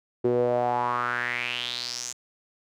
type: tone with band-pass filter sweep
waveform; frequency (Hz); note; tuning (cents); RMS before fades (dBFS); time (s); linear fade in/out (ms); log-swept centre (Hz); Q
sawtooth; 121.8; B2; -24; -27; 0.24-2.13; 10; 380 to 7000; 5.3
effects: none